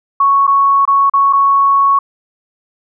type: tone with dropouts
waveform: sine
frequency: 1108.7 Hz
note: C#6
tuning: in tune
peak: -7 dBFS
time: 0.2-1.99 s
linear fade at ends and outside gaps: 5 ms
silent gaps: 0.469-0.476 / 0.853-0.876 / 1.098-1.136 / 1.328-1.332 s
effects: none